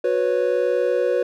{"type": "chord", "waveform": "triangle", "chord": "F# suspended fourth", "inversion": "none", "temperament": "equal with one note detuned", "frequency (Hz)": [365.5, 493.9, 554.4], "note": ["F#4", "B4", "C#5"], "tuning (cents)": [-21, 0, 0], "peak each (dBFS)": [-22, -18, -21], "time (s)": [0.04, 1.23], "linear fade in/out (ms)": 5, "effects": []}